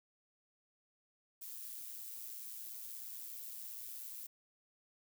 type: noise with amplitude modulation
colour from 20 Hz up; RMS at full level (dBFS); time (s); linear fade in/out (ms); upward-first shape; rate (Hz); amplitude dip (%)
violet; -45; 1.41-4.27; 10; sine; 117; 50
effects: none